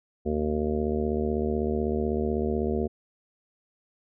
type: harmonic tone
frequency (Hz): 76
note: D#2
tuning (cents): -40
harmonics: 1 / 2 / 3 / 4 / 5 / 6 / 7 / 8 / 9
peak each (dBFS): -31 / -41 / -29 / -41 / -29 / -32 / -41 / -41 / -38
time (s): 0.25-2.88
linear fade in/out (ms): 20
effects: none